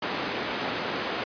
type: band-pass noise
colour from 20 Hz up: pink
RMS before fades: -31 dBFS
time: 0.02-1.24 s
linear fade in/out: 5 ms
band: 250 to 3500 Hz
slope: 12 dB/octave
effects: resampled to 11025 Hz